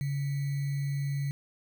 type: tone with sample-and-hold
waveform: sine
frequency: 140.5 Hz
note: C#3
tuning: 24 cents sharp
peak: -28 dBFS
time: 0.01-1.31 s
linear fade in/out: 0 ms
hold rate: 2100 Hz
effects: none